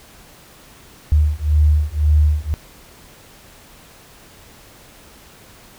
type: beating tone pair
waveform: sine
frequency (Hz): 74.5 / 76.4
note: D2 / D#2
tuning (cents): +25 / -31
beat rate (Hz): 1.9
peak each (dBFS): -15 / -15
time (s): 1.12-2.54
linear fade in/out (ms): 0
effects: pink hiss -45 dBFS RMS until 5.78 s